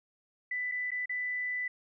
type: tone with dropouts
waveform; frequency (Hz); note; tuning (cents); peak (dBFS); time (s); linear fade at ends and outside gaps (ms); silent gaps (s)
sine; 1990; B6; +13; -31; 0.51-1.68; 5; 0.716-0.719 / 0.907-0.916 / 1.058-1.094
effects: none